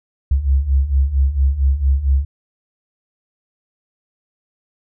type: beating tone pair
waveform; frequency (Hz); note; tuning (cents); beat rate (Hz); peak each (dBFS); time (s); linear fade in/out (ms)
sine; 65.41 / 69.81; C2 / C#2; 0 / +13; 4.4; -18 / -14; 0.31-2.25; 5
effects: none